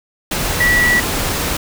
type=tone in noise; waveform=sine; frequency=1944 Hz; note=B6; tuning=28 cents flat; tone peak=-11 dBFS; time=0.6-1 s; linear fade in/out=5 ms; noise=pink; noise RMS=-19 dBFS; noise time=0.31-1.57 s; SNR=+5 dB; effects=none